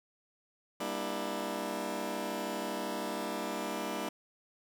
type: chord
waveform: 15% pulse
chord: E half-diminished seventh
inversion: first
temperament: just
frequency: 197.78 / 237.3 / 296.7 / 329.6 Hz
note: G3 / Bb3 / D4 / E4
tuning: +16 / +31 / +18 / 0 cents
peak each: -34 dBFS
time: 0.8-4.09 s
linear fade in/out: 5 ms
effects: none